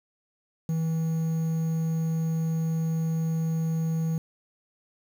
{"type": "tone with quantisation", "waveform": "triangle", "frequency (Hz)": 161.9, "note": "E3", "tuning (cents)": -31, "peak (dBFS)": -22, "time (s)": [0.69, 4.18], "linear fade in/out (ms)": 2, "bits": 8, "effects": []}